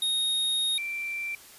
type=tone pair in turn; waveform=square / sine; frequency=3729 / 2349 Hz; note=A#7 / D7; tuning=0 / 0 cents; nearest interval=minor sixth; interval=800 cents; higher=first; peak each=-25 / -30 dBFS; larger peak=first; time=0.02-0.78 / 0.78-1.35 s; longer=first; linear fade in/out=2 ms; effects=white hiss -50 dBFS RMS until 1.58 s + resampled to 32000 Hz